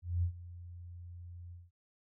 sine tone with ADSR envelope, 87.31 Hz, F2, in tune, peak -27 dBFS, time 0.02-1.71 s, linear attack 210 ms, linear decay 89 ms, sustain -18 dB, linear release 190 ms, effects none

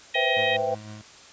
harmonic tone, 631 Hz, D#5, 24 cents sharp, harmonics 3 / 4 / 5 / 6, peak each -26 / -28 / -30 / -32 dBFS, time 0.14-0.57 s, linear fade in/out 10 ms
sine chord, C major seventh, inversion third, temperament equal with one note detuned, 493.9 / 518.1 / 659.3 / 784 Hz, B4 / C5 / E5 / G5, 0 / -17 / 0 / 0 cents, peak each -30 / -28 / -29 / -28 dBFS, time 0.15-0.75 s, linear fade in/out 10 ms
25% pulse tone with tremolo, 106.5 Hz, G#2, 44 cents sharp, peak -33 dBFS, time 0.36-1.02 s, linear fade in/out 10 ms, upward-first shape triangle, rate 5.9 Hz, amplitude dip 45%
effects white hiss -48 dBFS RMS until 1.32 s + resampled to 16000 Hz

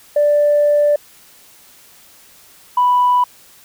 sine tone pair in turn, 587.3 / 987.7 Hz, D5 / B5, 0 / 0 cents, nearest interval major sixth, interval 900 cents, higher second, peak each -9 dBFS, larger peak neither, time 0.16-0.96 / 2.77-3.24 s, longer first, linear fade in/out 5 ms, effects tanh soft clip ceiling -6 dBFS + white hiss -46 dBFS RMS until 3.64 s

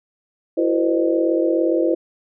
sine tone cluster, 335 / 372.3 / 471.1 / 518 / 613 Hz, E4 / F#4 / A#4 / C5 / D#5, +28 / +11 / +18 / -17 / -26 cents, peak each -18 / -26 / -26 / -21 / -25 dBFS, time 0.57-1.95 s, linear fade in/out 10 ms, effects none

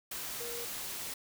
sine tone in noise, 473.7 Hz, A#4, 28 cents sharp, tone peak -42 dBFS, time 0.4-0.65 s, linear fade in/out 5 ms, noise white, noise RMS -40 dBFS, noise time 0.11-1.14 s, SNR -5 dB, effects none

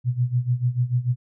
sine tone with tremolo, 123.4 Hz, B2, 1 cent flat, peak -16 dBFS, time 0.04-1.16 s, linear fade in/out 50 ms, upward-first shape sine, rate 6.8 Hz, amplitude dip 85%, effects none

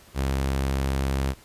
sawtooth tone, 67.4 Hz, C#2, 48 cents flat, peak -19 dBFS, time 0.14-1.35 s, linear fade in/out 50 ms, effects pink hiss -52 dBFS RMS until 1.44 s + resampled to 32000 Hz

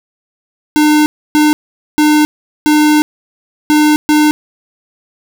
square tone bursts at uneven times, 302 Hz, D4, 48 cents sharp, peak -7 dBFS, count 6, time 0.76-1.06 / 1.35-1.53 / 1.98-2.25 / 2.66-3.02 / 3.7-3.96 / 4.09-4.31 s, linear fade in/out 0 ms, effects none

